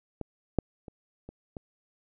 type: clicks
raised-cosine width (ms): 2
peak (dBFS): -21 / -10 / -29 / -29 / -25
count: 5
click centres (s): 0.213 / 0.587 / 0.882 / 1.29 / 1.568
effects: none